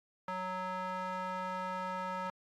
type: tone with band-pass filter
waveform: square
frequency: 185 Hz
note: F#3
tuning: in tune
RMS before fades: -38 dBFS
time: 0.28-2.3 s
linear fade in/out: 2 ms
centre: 1100 Hz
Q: 2.3
effects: AAC 48 kbps